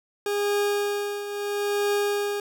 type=tone with tremolo; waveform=40% pulse; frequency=408.9 Hz; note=G#4; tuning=27 cents flat; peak=-20 dBFS; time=0.26-2.4 s; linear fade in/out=2 ms; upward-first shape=triangle; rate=0.75 Hz; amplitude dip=70%; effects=none